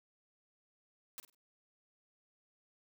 white noise with echo, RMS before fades -45 dBFS, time 1.18-1.2 s, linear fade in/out 0 ms, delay 49 ms, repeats 3, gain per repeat -12 dB, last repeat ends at 1.347 s, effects none

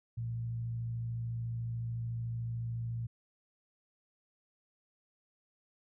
sine tone with frequency modulation, 116.54 Hz, A#2, in tune, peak -34 dBFS, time 0.17-3.07 s, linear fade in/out 10 ms, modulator 53.8 Hz, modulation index 0.28, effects none

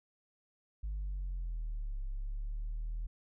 sine linear two-way sweep, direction down then up, 52.1 to 33.25 to 40.8 Hz, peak -33 dBFS, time 0.83-3.07 s, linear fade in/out 10 ms, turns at 2.03 s, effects tanh soft clip ceiling -33 dBFS

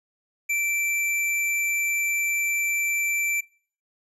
square tone, 2339 Hz, D7, 8 cents flat, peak -23 dBFS, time 0.49-3.41 s, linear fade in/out 10 ms, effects noise-tail reverb RT60 0.5 s tail -24 dB re dry + resampled to 32000 Hz

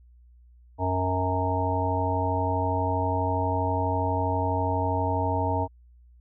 harmonic tone, 92.3 Hz, F#2, 4 cents flat, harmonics 1 / 3 / 5 / 7 / 9 / 10, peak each -27 / -32 / -33 / -31 / -32 / -29 dBFS, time 0.78-5.68 s, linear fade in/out 50 ms, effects added 60 Hz sine -51 dBFS peak until 6.2 s

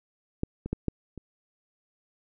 clicks, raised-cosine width 3 ms, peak -14 / -21 / -15 / -13 / -27 dBFS, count 5, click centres 0.434 / 0.66 / 0.73 / 0.883 / 1.177 s, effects none

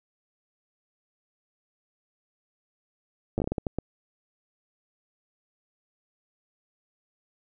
slowing click train, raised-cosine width 2 ms, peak -14 dBFS, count 10, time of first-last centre 3.38-3.786 s, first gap 9 ms, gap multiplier 1.38, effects none

